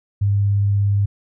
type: tone with vibrato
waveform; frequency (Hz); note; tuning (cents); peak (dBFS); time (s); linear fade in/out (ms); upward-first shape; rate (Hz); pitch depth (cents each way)
sine; 100.8; G2; +49; -14; 0.21-1.06; 10; triangle; 17; 9
effects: none